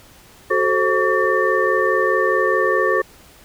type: tone cluster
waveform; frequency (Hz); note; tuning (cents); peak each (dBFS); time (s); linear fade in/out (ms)
sine; 372.9 / 437.7 / 530 / 1136 / 1794; F#4 / A4 / C5 / C#6 / A6; +14 / -9 / +22 / +42 / +33; -21; 0.5-3.02; 10
effects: pink hiss -47 dBFS RMS until 3.44 s